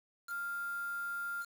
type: tone with quantisation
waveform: sine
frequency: 1396.9 Hz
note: F6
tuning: in tune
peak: -36 dBFS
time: 0.27-1.46 s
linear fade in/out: 50 ms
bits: 8
effects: none